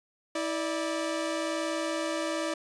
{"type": "tone pair together", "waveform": "sawtooth", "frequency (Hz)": [324.2, 587.3], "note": ["E4", "D5"], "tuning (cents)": [-29, 0], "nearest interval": "minor seventh", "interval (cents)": 1029, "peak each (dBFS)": -28, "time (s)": [0.35, 2.54], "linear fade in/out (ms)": 5, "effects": ["resampled to 22050 Hz"]}